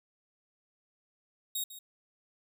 10% pulse tone with echo, 3761 Hz, A#7, 15 cents sharp, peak -24 dBFS, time 1.55-1.64 s, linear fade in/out 5 ms, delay 150 ms, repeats 1, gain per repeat -13 dB, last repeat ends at 1.79 s, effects none

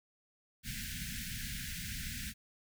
pink band-stop noise, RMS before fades -41 dBFS, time 0.63-2.34 s, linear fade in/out 50 ms, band 250 to 1500 Hz, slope 96 dB/octave, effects none

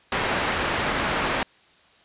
white low-pass noise, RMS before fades -25 dBFS, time 0.12-1.43 s, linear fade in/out 2 ms, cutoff 2000 Hz, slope 12 dB/octave, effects white hiss -56 dBFS RMS until 2.04 s + resampled to 8000 Hz

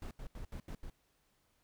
brown noise bursts at uneven times, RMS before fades -44 dBFS, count 6, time 0.02-0.11 / 0.19-0.27 / 0.35-0.45 / 0.52-0.6 / 0.68-0.75 / 0.83-0.9 s, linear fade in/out 2 ms, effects pink hiss -75 dBFS RMS until 1.63 s

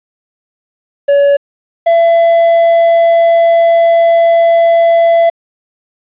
triangle tone pair in turn, 566 / 671.9 Hz, C#5 / E5, +36 / +33 cents, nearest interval minor third, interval 297 cents, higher second, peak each -3 dBFS, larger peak neither, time 1.08-1.37 / 1.86-5.3 s, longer second, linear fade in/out 10 ms, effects resampled to 8000 Hz + 7-bit

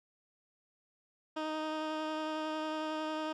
15% pulse tone with vibrato, 311.1 Hz, D#4, in tune, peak -28 dBFS, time 1.36-3.33 s, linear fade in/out 10 ms, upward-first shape sine, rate 11 Hz, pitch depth 11 cents each way, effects low-pass 4000 Hz 12 dB/octave

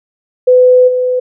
sine tone with level steps, 503 Hz, B4, 32 cents sharp, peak -3 / -10 dBFS, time 0.47-1.2 s, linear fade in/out 10 ms, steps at 0.87 s, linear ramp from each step 20 ms, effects none

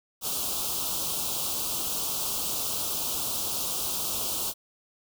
white band-stop noise, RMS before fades -30 dBFS, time 0.21-4.54 s, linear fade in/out 50 ms, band 1300 to 2800 Hz, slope 48 dB/octave, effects none

